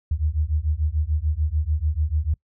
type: beating tone pair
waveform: sine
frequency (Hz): 73.42 / 80.22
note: D2 / E2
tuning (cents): 0 / -47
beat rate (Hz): 6.8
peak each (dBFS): -23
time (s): 0.11-2.34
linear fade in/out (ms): 5
effects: noise-tail reverb RT60 0.1 s tail -25 dB re dry